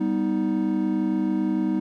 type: chord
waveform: triangle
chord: G augmented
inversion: none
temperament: equal with one note detuned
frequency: 196 / 246.9 / 313.8 Hz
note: G3 / B3 / D#4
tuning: 0 / 0 / +15 cents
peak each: -24 / -25 / -22 dBFS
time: 0-1.8 s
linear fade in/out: 10 ms
effects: none